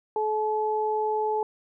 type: tone pair together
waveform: sine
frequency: 430 / 860 Hz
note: A4 / A5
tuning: -40 / -40 cents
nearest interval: octave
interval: 1200 cents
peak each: -26 dBFS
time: 0.16-1.43 s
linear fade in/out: 2 ms
effects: none